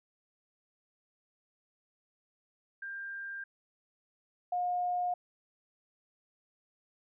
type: tone pair in turn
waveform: sine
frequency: 1593 / 715.6 Hz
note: G6 / F5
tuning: +27 / +42 cents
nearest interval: octave + major second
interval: 1385 cents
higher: first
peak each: -38 / -29 dBFS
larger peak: second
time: 2.82-3.44 / 4.52-5.14 s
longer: neither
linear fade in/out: 5 ms
effects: none